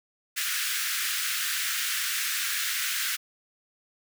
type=high-pass noise; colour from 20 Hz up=pink; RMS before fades=-29 dBFS; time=0.36-3.17 s; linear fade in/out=20 ms; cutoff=1400 Hz; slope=48 dB/octave; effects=none